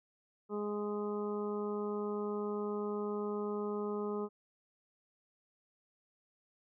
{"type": "harmonic tone", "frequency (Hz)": 207.7, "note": "G#3", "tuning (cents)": 0, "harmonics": [1, 2, 3, 4, 5, 6], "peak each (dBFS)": [-39, -36, -51, -49, -48, -47], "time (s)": [0.49, 4.29], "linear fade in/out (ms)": 50, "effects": []}